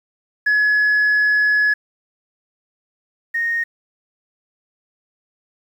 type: tone pair in turn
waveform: sine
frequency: 1695 / 1855.7 Hz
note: G#6 / A#6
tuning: +35 / -8 cents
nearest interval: major second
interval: 157 cents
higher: second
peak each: -11 / -17 dBFS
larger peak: first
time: 0.46-1.74 / 3.34-3.64 s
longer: first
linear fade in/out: 10 ms
effects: tanh soft clip ceiling -11 dBFS + 8-bit